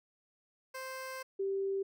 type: tone pair in turn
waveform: 15% pulse / sine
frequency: 523 / 390.5 Hz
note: C5 / G4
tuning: -1 / -7 cents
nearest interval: perfect fourth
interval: 506 cents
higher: first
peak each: -34 / -31 dBFS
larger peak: second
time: 0.74-1.23 / 1.39-1.83 s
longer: first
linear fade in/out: 10 ms
effects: none